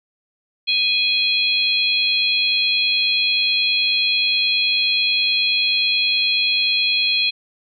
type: harmonic tone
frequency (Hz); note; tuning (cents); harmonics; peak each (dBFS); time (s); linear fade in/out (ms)
830.6; G#5; 0; 3 / 4 / 5; -20 / -20 / -20; 0.67-7.31; 20
effects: none